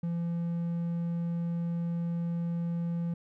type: tone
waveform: triangle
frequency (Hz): 170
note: F3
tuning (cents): -46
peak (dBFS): -27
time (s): 0.03-3.14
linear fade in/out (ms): 5
effects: none